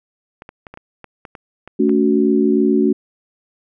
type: clicks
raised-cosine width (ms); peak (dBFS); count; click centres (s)
0.5; -20; 10; 0.421 / 0.491 / 0.668 / 0.74 / 0.774 / 1.043 / 1.252 / 1.352 / 1.676 / 1.894
type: chord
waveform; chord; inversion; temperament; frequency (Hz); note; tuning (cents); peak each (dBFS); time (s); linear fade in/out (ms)
sine; F# minor; first; equal with one note detuned; 220 / 282.8 / 370; A3 / C#4 / F#4; 0 / +35 / 0; -16; 1.79-2.93; 10
effects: none